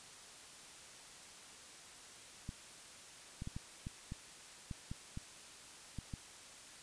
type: clicks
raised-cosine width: 5 ms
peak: -30 dBFS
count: 11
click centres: 2.491 / 3.421 / 3.474 / 3.565 / 3.869 / 4.121 / 4.712 / 4.915 / 5.174 / 5.987 / 6.138 s
effects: white hiss -55 dBFS RMS until 6.82 s + resampled to 22050 Hz